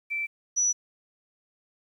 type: tone pair in turn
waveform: sine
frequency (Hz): 2332 / 5905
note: D7 / F#8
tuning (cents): -13 / -4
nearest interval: octave + major third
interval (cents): 1609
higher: second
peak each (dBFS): -27 / -21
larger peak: second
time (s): 0.1-0.27 / 0.56-0.73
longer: neither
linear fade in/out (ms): 20
effects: 10-bit